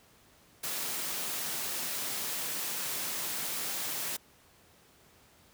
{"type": "high-pass noise", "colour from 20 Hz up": "white", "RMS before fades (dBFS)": -35, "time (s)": [0.63, 4.17], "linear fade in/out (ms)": 10, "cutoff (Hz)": 120, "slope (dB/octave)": 48, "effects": ["pink hiss -61 dBFS RMS until 5.53 s", "high-pass 60 Hz 12 dB/octave"]}